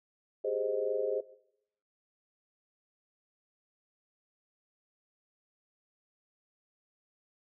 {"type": "chord", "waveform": "sine", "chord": "Ab major seventh", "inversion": "third", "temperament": "equal", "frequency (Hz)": [392, 415.3, 523.3, 622.3], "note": ["G4", "Ab4", "C5", "Eb5"], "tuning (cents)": [0, 0, 0, 0], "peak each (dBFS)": [-38, -33, -33, -37], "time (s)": [0.44, 1.21], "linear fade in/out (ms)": 10, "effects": ["noise-tail reverb RT60 0.7 s tail -17 dB re dry"]}